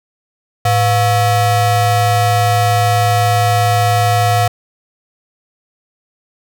square ring-modulated tone, 302.1 Hz, D4, 49 cents sharp, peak -8 dBFS, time 0.65-4.48 s, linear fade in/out 5 ms, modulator 410 Hz, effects none

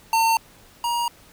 square tone pair in turn, 905 / 946.9 Hz, A5 / A#5, +48 / +27 cents, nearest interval minor second, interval 79 cents, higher second, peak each -17 / -22 dBFS, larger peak first, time 0.13-0.37 / 0.84-1.08 s, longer neither, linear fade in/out 2 ms, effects pink hiss -51 dBFS RMS until 1.32 s

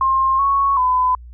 sine tone with pitch steps, 1063 / 1107 / 1008 Hz, C6 / C#6 / B5, +27 / -3 / +35 cents, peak -13 dBFS, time 0.01-1.15 s, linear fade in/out 2 ms, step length 380 ms, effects added 60 Hz sine -35 dBFS peak until 1.33 s

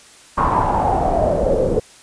pink noise with low-pass filter sweep, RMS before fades -17 dBFS, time 0.37-1.8 s, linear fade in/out 10 ms, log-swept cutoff 1100 to 460 Hz, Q 6.9, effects white hiss -45 dBFS RMS until 2.02 s + resampled to 22050 Hz

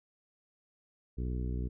harmonic tone, 61.74 Hz, B1, in tune, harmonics 1 / 2 / 3 / 4 / 5 / 6 / 7, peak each -33 / -39 / -43 / -45 / -47 / -49 / -50 dBFS, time 1.17-1.69 s, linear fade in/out 20 ms, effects none

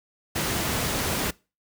pink noise, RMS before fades -26 dBFS, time 0.35-1.31 s, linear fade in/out 10 ms, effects noise-tail reverb RT60 0.3 s tail -23 dB re dry + high-pass 60 Hz 12 dB/octave

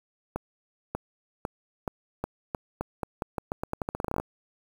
accelerating click train, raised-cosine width 1 ms, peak -15 dBFS, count 24, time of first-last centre 0.36-4.2 s, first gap 590 ms, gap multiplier 0.85, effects 7-bit

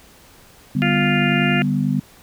sine chord, G major, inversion second, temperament equal, 146.83 / 196 / 246.9 Hz, D3 / G3 / B3, 0 / 0 / 0 cents, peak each -21 dBFS, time 0.75-2 s, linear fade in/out 5 ms
harmonic tone, 349.2 Hz, F4, in tune, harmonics 1 / 2 / 4 / 5 / 6 / 7 / 8, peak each -26 / -26 / -26 / -26 / -26 / -26 / -26 dBFS, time 0.82-1.62 s, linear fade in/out 0 ms
effects pink hiss -48 dBFS RMS until 2.22 s

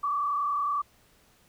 sine tone with frequency modulation, 1155 Hz, D6, 29 cents flat, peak -25 dBFS, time 0.03-0.82 s, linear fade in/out 10 ms, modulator 31 Hz, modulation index 1.2, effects pink hiss -62 dBFS RMS until 1.48 s

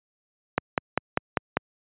click train, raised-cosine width 0.5 ms, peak -5 dBFS, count 6, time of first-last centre 0.58-1.57 s, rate 5.05 Hz, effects high-pass 100 Hz 12 dB/octave + resampled to 8000 Hz

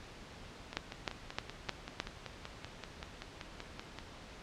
two click trains, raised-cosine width 0.2 ms, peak -24 / -15 dBFS, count 18 / 5, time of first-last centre 0.73-3.987 / 0.77-2.001 s, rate 5.22 / 3.25 Hz, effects pink hiss -51 dBFS RMS until 4.42 s + low-pass 5000 Hz 12 dB/octave

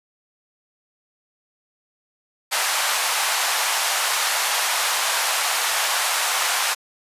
pink band-pass noise, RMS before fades -22 dBFS, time 2.51-6.75 s, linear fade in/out 20 ms, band 750 to 13000 Hz, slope 24 dB/octave, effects resampled to 32000 Hz

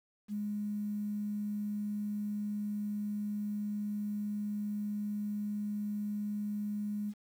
sine tone, 207.7 Hz, G#3, in tune, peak -33 dBFS, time 0.28-7.14 s, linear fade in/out 50 ms, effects 10-bit

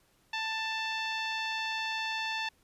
10% pulse tone with low-pass filter, 885 Hz, A5, 10 cents sharp, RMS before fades -34 dBFS, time 0.33-2.49 s, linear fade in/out 5 ms, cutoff 3600 Hz, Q 0.96, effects pink hiss -68 dBFS RMS until 2.63 s + resampled to 32000 Hz

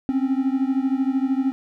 triangle beating tone pair, 261.6 / 274.6 Hz, C4 / C#4, 0 / -16 cents, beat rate 13 Hz, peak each -19 / -21 dBFS, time 0.09-1.52 s, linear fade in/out 0 ms, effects none

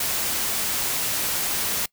white noise, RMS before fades -25 dBFS, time 0-1.86 s, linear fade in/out 5 ms, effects noise-tail reverb RT60 0.1 s tail -23 dB re dry

